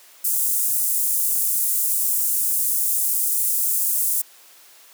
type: high-pass noise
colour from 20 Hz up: pink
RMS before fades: -21 dBFS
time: 0.24-4.22 s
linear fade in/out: 10 ms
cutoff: 8900 Hz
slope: 24 dB/octave
effects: white hiss -49 dBFS RMS until 4.93 s + high-pass 400 Hz 12 dB/octave